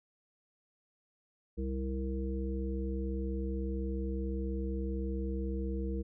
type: harmonic tone with a mistuned harmonic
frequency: 65.41 Hz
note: C2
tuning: in tune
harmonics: 1 / 3 / 5 / 7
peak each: -34 / -39 / -41 / -42 dBFS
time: 1.57-6.03 s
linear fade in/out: 20 ms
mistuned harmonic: 7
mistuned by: +22 cents
effects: none